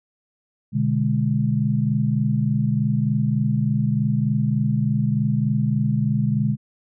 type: chord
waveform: sine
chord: G# diminished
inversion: first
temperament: equal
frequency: 123.47 / 146.83 / 207.7 Hz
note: B2 / D3 / G#3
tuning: 0 / 0 / 0 cents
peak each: -22 dBFS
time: 0.72-6.57 s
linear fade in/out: 50 ms
effects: none